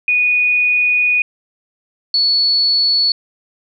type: tone pair in turn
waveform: sine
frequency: 2469 / 4420 Hz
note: D#7 / C#8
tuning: -14 / -6 cents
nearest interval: minor seventh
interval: 1008 cents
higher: second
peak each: -11 dBFS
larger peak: neither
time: 0.08-1.22 / 2.14-3.12 s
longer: first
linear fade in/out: 2 ms
effects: none